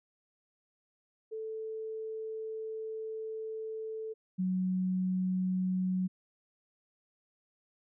sine tone pair in turn, 440 / 185 Hz, A4 / F#3, 0 / 0 cents, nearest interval octave + minor third, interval 1500 cents, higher first, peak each -36 / -28 dBFS, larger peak second, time 1.31-4.14 / 4.38-6.08 s, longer first, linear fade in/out 20 ms, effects none

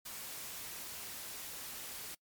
white noise, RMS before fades -45 dBFS, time 0.05-2.15 s, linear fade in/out 10 ms, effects noise-tail reverb RT60 0.1 s tail -24 dB re dry + MP3 96 kbps

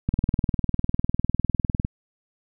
click train, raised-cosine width 5 ms, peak -9 dBFS, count 36, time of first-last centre 0.09-1.849 s, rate 19.9 Hz, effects none

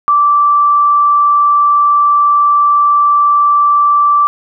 sine tone, 1167 Hz, D6, 11 cents flat, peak -6 dBFS, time 0.08-4.27 s, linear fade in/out 0 ms, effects none

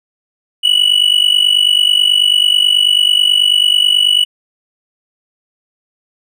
triangle tone with amplitude modulation, 2946 Hz, F#7, 8 cents flat, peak -3 dBFS, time 0.63-4.25 s, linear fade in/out 20 ms, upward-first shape sine, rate 49.2 Hz, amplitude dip 85%, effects none

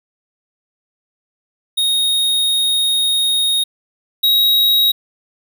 square tone pair in turn, 3729 / 3812 Hz, A#7 / A#7, 0 / +38 cents, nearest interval unison, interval 38 cents, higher second, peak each -14 / -11 dBFS, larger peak second, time 1.77-3.64 / 4.23-4.92 s, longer first, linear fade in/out 10 ms, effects none

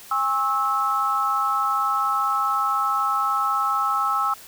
sine tone cluster, 813 / 1086 / 1306 Hz, G#5 / C#6 / E6, -37 / -36 / -17 cents, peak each -27 / -26 / -21 dBFS, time 0.11-4.34 s, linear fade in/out 5 ms, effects white hiss -44 dBFS RMS until 4.47 s

